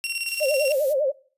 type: tone with tremolo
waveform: sawtooth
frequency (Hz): 2743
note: F7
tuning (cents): -32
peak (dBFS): -21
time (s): 0.04-0.72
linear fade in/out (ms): 0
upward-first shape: square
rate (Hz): 18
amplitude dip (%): 55
type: noise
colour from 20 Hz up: violet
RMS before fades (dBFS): -35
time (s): 0.26-0.94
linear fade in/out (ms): 20
type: tone with vibrato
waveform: sine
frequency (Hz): 566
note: C#5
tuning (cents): +36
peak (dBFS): -19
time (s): 0.4-1.12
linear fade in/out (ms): 20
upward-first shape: sine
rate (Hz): 10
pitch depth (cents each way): 150
effects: noise-tail reverb RT60 0.4 s tail -20 dB re dry + resampled to 32000 Hz